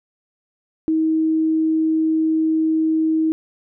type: tone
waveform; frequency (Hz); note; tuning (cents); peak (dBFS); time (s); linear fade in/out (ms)
sine; 317.9; D#4; +37; -15; 0.88-3.32; 0
effects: none